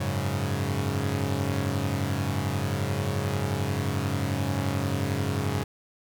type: chord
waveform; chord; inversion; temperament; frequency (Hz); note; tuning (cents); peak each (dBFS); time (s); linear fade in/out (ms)
sawtooth; F# suspended second; none; equal; 92.5 / 103.83 / 138.59; F#2 / G#2 / C#3; 0 / 0 / 0; -26 / -26 / -26; 0-5.64; 10
effects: none